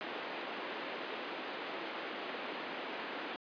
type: band-pass noise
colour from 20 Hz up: pink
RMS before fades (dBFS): -42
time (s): 0.01-3.36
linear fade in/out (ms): 0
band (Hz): 280 to 3400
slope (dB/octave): 24
effects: resampled to 11025 Hz